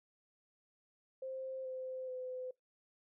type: tone with pitch steps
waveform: sine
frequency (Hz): 525 / 516.9 / 508.9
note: C5 / C5 / C5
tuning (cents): +6 / -21 / -48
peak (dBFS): -40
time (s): 1.22-2.51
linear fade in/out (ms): 5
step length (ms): 430
effects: noise-tail reverb RT60 0.2 s tail -25 dB re dry